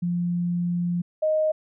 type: tone pair in turn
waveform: sine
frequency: 174.61 / 622.2 Hz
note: F3 / D#5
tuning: 0 / 0 cents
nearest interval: octave + minor seventh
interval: 2200 cents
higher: second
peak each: -22 / -19 dBFS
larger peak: second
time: 0.02-1.02 / 1.22-1.52 s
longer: first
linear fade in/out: 10 ms
effects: none